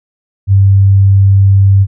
sine tone, 98 Hz, G2, in tune, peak -3 dBFS, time 0.47-1.87 s, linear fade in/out 50 ms, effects none

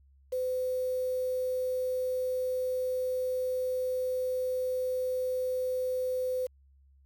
sine tone with quantisation, 510 Hz, C5, 44 cents flat, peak -28 dBFS, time 0.32-6.47 s, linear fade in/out 10 ms, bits 8, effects added 68 Hz sine -58 dBFS peak until 7.05 s

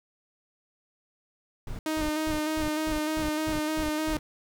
brown noise bursts, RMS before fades -35 dBFS, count 9, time 1.67-4.19 s, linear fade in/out 2 ms, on 120 ms, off 180 ms
sawtooth tone with vibrato, 309 Hz, D#4, 12 cents flat, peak -23 dBFS, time 1.86-4.17 s, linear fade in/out 2 ms, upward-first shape square, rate 3.3 Hz, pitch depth 22 cents each way
effects none

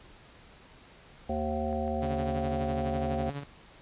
harmonic tone, 76.4 Hz, D#2, 31 cents flat, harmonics 1 / 3 / 5 / 7 / 9 / 10, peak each -35 / -34 / -39 / -35 / -36 / -37 dBFS, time 1.29-3.3 s, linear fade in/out 5 ms
clicks, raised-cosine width 0.5 ms, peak -35 dBFS, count 3, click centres 1.728 / 1.879 / 2.199 s
sawtooth tone with tremolo, 141.9 Hz, C#3, 41 cents sharp, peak -29 dBFS, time 2.02-3.44 s, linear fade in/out 5 ms, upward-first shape sine, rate 12 Hz, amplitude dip 60%
effects pink hiss -54 dBFS RMS until 3.81 s + resampled to 8000 Hz

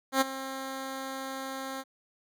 10% pulse tone with ADSR envelope, 266.8 Hz, C4, 34 cents sharp, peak -12 dBFS, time 0.12-1.84 s, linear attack 90 ms, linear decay 20 ms, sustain -15 dB, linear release 42 ms, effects none

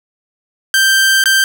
sawtooth tone with dropouts, 1569 Hz, G6, 1 cent sharp, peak -5 dBFS, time 0.74-1.44 s, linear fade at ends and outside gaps 1 ms, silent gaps 1.239-1.257 s, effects none

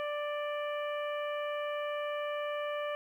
harmonic tone, 589 Hz, D5, 5 cents sharp, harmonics 1 / 2 / 3 / 4 / 5, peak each -34 / -40 / -44 / -46 / -48 dBFS, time 0-2.95 s, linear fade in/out 0 ms, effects 11-bit

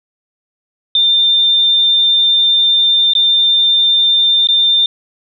sine tone with dropouts, 3595 Hz, A7, 36 cents sharp, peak -8 dBFS, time 0.95-4.86 s, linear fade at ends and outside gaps 2 ms, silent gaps 3.135-3.151 / 4.472-4.487 s, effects none

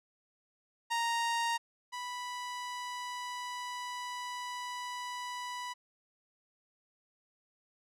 sawtooth tone pair in turn, 931 / 986.4 Hz, A#5 / B5, -2 / -2 cents, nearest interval minor second, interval 100 cents, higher second, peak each -26 / -34 dBFS, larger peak first, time 0.9-1.58 / 1.92-5.74 s, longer second, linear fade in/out 20 ms, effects low-pass 9000 Hz 12 dB/octave

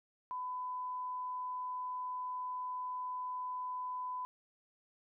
sine tone, 1003 Hz, B5, 26 cents sharp, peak -37 dBFS, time 0.31-4.25 s, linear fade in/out 0 ms, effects none

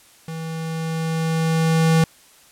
square tone with level ramp, 162 Hz, E3, 30 cents flat, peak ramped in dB -29 to -13 dBFS, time 0.28-2.04 s, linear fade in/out 2 ms, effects white hiss -51 dBFS RMS until 2.51 s + low-pass 12000 Hz 12 dB/octave

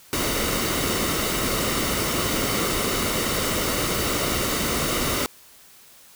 pink noise with comb filter, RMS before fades -24 dBFS, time 0.13-5.26 s, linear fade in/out 0 ms, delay 1.2 ms, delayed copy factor -0.5, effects white hiss -50 dBFS RMS until 6.15 s

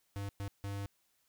square tone bursts at uneven times, 100 Hz, G2, 35 cents sharp, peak -38 dBFS, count 3, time 0.16-0.29 / 0.4-0.48 / 0.64-0.86 s, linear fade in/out 0 ms, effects white hiss -75 dBFS RMS until 1.28 s

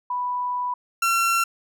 sine / 30% pulse tone pair in turn, 987.8 / 1360.3 Hz, B5 / F6, 0 / -46 cents, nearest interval tritone, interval 554 cents, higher second, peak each -23 / -16 dBFS, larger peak second, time 0.1-0.74 / 1.02-1.44 s, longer first, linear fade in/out 5 ms, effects none

